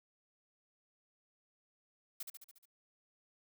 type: noise with echo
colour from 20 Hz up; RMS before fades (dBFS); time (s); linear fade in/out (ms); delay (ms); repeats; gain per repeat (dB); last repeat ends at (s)
blue; -42; 2.2-2.23; 5; 71; 6; -4; 2.656
effects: none